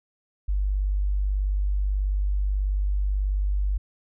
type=tone; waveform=sine; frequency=49.19 Hz; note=G1; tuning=7 cents sharp; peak=-21 dBFS; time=0.48-3.78 s; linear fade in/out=10 ms; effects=none